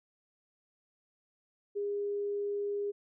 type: tone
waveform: sine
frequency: 407.2 Hz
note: G#4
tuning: 34 cents flat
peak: -31 dBFS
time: 1.75-2.92 s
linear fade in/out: 20 ms
effects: none